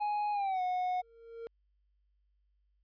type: tone with pitch glide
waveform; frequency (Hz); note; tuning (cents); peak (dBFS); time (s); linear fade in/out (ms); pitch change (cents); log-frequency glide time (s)
triangle; 833 to 729.4; G#5 to F#5; +5 to -25; -28; 0-1.02; 20; -230; 0.32-0.62
type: tone with exponential growth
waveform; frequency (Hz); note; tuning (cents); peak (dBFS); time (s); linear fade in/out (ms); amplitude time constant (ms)
triangle; 460.4; A#4; -22; -36; 0.78-1.47; 0; 150
effects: added 50 Hz sine -70 dBFS peak until 2.83 s + resampled to 11025 Hz